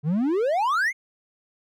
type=exponential sweep; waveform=triangle; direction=up; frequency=139 to 2217 Hz; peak=-18 dBFS; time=0.03-0.93 s; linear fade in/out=50 ms; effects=none